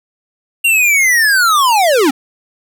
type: linear sweep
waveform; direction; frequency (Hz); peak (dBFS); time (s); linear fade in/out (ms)
square; down; 2795 to 247.2; -9; 0.64-2.11; 10
effects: none